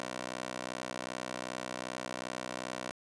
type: tone with high-pass filter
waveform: 15% pulse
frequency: 62.6 Hz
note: B1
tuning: 24 cents sharp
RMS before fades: -40 dBFS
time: 0-2.91 s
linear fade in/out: 0 ms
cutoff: 430 Hz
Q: 0.8
effects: resampled to 22050 Hz + 10-bit